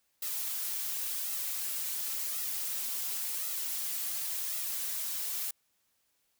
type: noise with flanger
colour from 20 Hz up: blue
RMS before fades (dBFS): -35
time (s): 0.22-5.51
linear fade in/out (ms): 5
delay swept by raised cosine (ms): 1.5 to 6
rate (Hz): 0.92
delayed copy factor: +0.65
effects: white hiss -75 dBFS RMS until 6.39 s